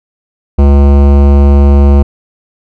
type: tone with hard clipping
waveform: sine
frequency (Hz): 70.4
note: C#2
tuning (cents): +27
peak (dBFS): -4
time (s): 0.58-2.03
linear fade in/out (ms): 10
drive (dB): 18
effects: none